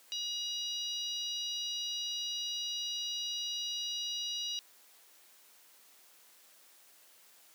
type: harmonic tone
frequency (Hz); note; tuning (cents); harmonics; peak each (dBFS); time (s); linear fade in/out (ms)
960; B5; -49; 3 / 4 / 5 / 6; -39 / -38 / -44 / -43; 0.12-4.59; 0
effects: white hiss -61 dBFS RMS until 7.54 s + high-pass 300 Hz 12 dB/octave